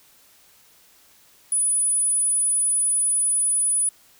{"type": "tone", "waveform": "sine", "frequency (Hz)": 9890, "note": "D#9", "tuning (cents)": -12, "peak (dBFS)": -18, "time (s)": [1.52, 3.89], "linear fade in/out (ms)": 2, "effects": ["white hiss -55 dBFS RMS until 4.19 s"]}